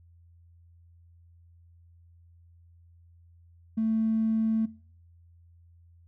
triangle tone with tanh clipping, 221.8 Hz, A3, 14 cents sharp, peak -23 dBFS, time 3.77-4.66 s, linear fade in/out 10 ms, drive 1 dB, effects noise-tail reverb RT60 0.5 s tail -22 dB re dry + added 85 Hz sine -54 dBFS peak until 6.07 s

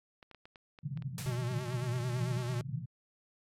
clicks, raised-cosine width 0.3 ms, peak -36 dBFS, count 10, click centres 0.228 / 0.313 / 0.347 / 0.455 / 0.558 / 0.788 / 0.974 / 1.023 / 1.324 / 1.678 s
white band-pass noise, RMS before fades -40 dBFS, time 0.83-2.86 s, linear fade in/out 10 ms, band 120 to 160 Hz, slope 48 dB/octave
white noise with exponential decay, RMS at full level -38 dBFS, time 1.18-1.54 s, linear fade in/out 1 ms, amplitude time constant 77 ms
square tone with vibrato, 123 Hz, B2, 7 cents flat, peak -34 dBFS, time 1.26-2.61 s, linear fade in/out 0 ms, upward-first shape sine, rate 9 Hz, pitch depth 65 cents each way
effects low-pass 11000 Hz 12 dB/octave + AAC 64 kbps

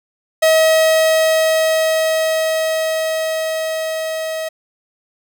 45% pulse tone with level ramp, 638 Hz, D#5, 43 cents sharp, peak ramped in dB -9 to -21 dBFS, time 0.42-4.49 s, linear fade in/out 10 ms, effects none

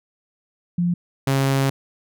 sine / sawtooth tone pair in turn, 174.61 / 135.97 Hz, F3 / C#3, 0 / -33 cents, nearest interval major third, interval 433 cents, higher first, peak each -17 / -13 dBFS, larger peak second, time 0.78-0.94 / 1.27-1.7 s, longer second, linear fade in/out 5 ms, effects none

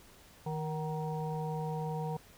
harmonic tone with a mistuned harmonic, 156.7 Hz, D#3, 13 cents sharp, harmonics 1 / 3 / 5 / 6, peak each -35 / -40 / -42 / -43 dBFS, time 0.46-2.17 s, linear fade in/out 5 ms, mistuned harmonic 5, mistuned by -58 cents, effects pink hiss -58 dBFS RMS until 2.37 s

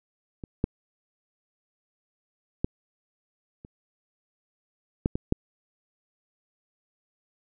clicks, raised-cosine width 3 ms, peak -24 / -10 / -11 / -30 / -9 / -15 / -8 dBFS, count 7, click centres 0.438 / 0.641 / 2.645 / 3.649 / 5.059 / 5.155 / 5.324 s, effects none

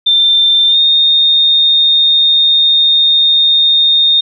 sine tone with pitch glide, 3577 to 3673 Hz, A7 to A#7, +28 to -26 cents, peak -6 dBFS, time 0.06-4.21 s, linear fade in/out 10 ms, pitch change +46 cents, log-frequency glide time 0.68-0.77 s, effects none

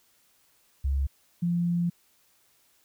sine tone pair in turn, 68.6 / 172.86 Hz, C#2 / F3, -17 / -17 cents, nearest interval octave + major third, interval 1600 cents, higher second, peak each -23 dBFS, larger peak neither, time 0.84-1.07 / 1.42-1.9 s, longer second, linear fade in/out 10 ms, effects white hiss -65 dBFS RMS until 2.84 s

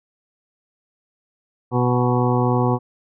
harmonic tone with a mistuned harmonic, 123.47 Hz, B2, in tune, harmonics 1 / 2 / 3 / 4 / 6 / 7 / 8 / 9, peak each -19 / -22 / -24 / -25 / -27 / -27 / -28 / -29 dBFS, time 1.71-2.79 s, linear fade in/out 50 ms, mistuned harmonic 8, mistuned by -24 cents, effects none

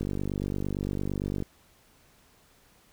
click train, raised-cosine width 3 ms, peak -18 dBFS, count 70, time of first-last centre 0.01-1.424 s, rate 48.8 Hz, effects pink hiss -61 dBFS RMS until 2.92 s

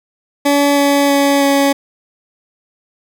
20% pulse tone with pitch steps, 285 / 283 / 281.1 / 279.1 Hz, C#4 / C#4 / C#4 / C#4, +48 / +36 / +24 / +12 cents, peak -5 dBFS, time 0.45-1.73 s, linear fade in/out 10 ms, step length 320 ms, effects none

